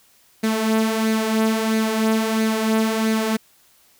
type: tone with flanger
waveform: sawtooth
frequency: 220.7 Hz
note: A3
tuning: 5 cents sharp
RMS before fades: -20 dBFS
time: 0.43-3.37 s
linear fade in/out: 10 ms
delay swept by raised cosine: 0.46 to 4.46 ms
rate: 1.5 Hz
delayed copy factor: +0.5
effects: white hiss -56 dBFS RMS until 3.99 s